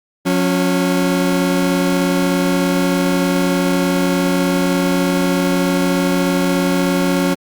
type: tone pair together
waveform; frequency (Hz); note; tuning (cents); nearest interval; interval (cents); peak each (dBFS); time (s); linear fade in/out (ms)
30% pulse; 180 / 276.7; F#3 / C#4; -47 / -3; perfect fifth; 744; -14; 0.25-7.35; 20
effects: Opus 48 kbps